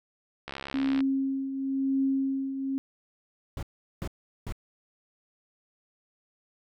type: click train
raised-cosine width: 0.3 ms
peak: -20 dBFS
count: 37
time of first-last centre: 0.48-1.006 s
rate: 68.5 Hz
type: tone with tremolo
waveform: sine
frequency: 270 Hz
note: C#4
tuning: 45 cents flat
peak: -22 dBFS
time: 0.74-2.78 s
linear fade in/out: 0 ms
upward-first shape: triangle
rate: 0.97 Hz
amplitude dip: 65%
type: noise bursts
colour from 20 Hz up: brown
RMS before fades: -33 dBFS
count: 3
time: 3.57-4.524 s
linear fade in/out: 2 ms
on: 58 ms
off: 390 ms
effects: none